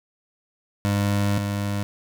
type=tone pair in turn; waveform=25% pulse; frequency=101.4 / 101.4 Hz; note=G#2 / G#2; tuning=-41 / -41 cents; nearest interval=unison; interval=0 cents; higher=neither; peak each=-16 / -20 dBFS; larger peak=first; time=0.85-1.38 / 1.38-1.83 s; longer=first; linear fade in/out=0 ms; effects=none